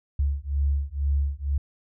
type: beating tone pair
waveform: sine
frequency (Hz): 69.5 / 71.6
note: C#2 / D2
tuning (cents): +5 / -43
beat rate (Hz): 2.1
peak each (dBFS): -25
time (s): 0.19-1.58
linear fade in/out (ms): 5
effects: none